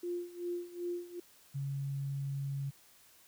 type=tone with tremolo; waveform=sine; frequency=350.4 Hz; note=F4; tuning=6 cents sharp; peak=-33 dBFS; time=0.03-1.2 s; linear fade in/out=5 ms; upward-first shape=sine; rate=2.6 Hz; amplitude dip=85%
type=tone; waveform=sine; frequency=138.59 Hz; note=C#3; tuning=in tune; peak=-34 dBFS; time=1.54-2.71 s; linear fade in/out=20 ms
effects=white hiss -62 dBFS RMS until 3.27 s